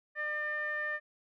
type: tone with low-pass filter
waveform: sawtooth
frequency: 601 Hz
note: D5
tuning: 40 cents sharp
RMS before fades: -35 dBFS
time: 0.15-1 s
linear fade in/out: 50 ms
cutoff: 1800 Hz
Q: 9.6
effects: none